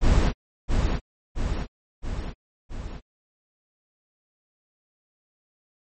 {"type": "noise with echo", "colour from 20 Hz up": "brown", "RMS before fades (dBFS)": -17, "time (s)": [0.01, 0.33], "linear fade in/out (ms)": 50, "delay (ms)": 670, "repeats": 4, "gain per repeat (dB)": -4, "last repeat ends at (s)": 3.01, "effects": ["MP3 32 kbps"]}